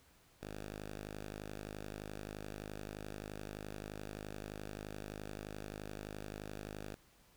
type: tone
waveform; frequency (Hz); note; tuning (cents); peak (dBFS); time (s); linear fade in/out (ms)
5% pulse; 51.6; G#1; -10; -33; 0.41-6.95; 10
effects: pink hiss -67 dBFS RMS until 7.36 s